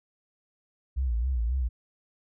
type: tone with vibrato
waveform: sine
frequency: 61 Hz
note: B1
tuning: 21 cents flat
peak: -24 dBFS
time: 0.96-1.69 s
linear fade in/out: 20 ms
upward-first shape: sine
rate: 3.7 Hz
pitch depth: 150 cents each way
effects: none